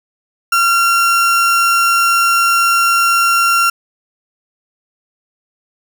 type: tone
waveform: 35% pulse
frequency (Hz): 1374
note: F6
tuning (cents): -29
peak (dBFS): -8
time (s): 0.52-3.7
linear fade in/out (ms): 5
effects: 8-bit